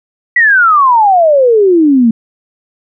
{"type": "exponential sweep", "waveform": "sine", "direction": "down", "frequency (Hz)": [1977, 220], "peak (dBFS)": -4, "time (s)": [0.36, 2.11], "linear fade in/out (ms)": 5, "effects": []}